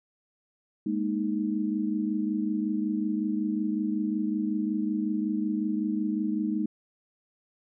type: chord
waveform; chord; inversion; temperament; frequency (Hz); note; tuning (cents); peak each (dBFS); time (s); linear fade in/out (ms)
sine; Ab suspended second; none; equal; 207.7 / 233.1 / 311.1; Ab3 / Bb3 / Eb4; 0 / 0 / 0; -29 / -32 / -29; 0.86-6.66; 5
effects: none